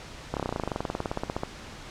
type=slowing click train; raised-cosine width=1 ms; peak=-14 dBFS; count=25; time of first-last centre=0.34-1.434 s; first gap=28 ms; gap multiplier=1.04; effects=pink hiss -43 dBFS RMS until 1.9 s + low-pass 6000 Hz 12 dB/octave